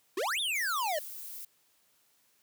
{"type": "exponential two-way sweep", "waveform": "square", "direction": "up then down", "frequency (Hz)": [329.6, 3729, 576], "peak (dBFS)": -30, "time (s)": [0.17, 0.99], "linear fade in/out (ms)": 5, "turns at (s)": 0.4}
{"type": "noise", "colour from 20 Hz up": "violet", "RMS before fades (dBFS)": -43, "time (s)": [0.55, 1.45], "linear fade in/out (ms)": 5}
{"effects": ["white hiss -69 dBFS RMS until 2.42 s", "high-pass 80 Hz 12 dB/octave"]}